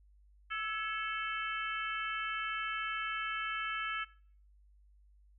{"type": "harmonic tone with a mistuned harmonic", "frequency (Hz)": 439.7, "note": "A4", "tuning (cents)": -1, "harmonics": [3, 4, 5, 6, 7], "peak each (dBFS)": [-38, -40, -42, -44, -45], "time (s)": [0.5, 4.05], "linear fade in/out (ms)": 20, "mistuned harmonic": 4, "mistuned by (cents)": -74, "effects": ["noise-tail reverb RT60 0.5 s tail -21 dB re dry", "added 50 Hz sine -60 dBFS peak until 5.38 s"]}